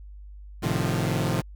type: chord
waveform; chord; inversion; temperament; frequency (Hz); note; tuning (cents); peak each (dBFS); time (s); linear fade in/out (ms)
sawtooth; F dominant seventh; first; equal with one note detuned; 110 / 130.81 / 152.54 / 174.61; A2 / C3 / Eb3 / F3; 0 / 0 / -34 / 0; -25; 0.62-1.42; 20
effects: added 50 Hz sine -40 dBFS peak until 1.55 s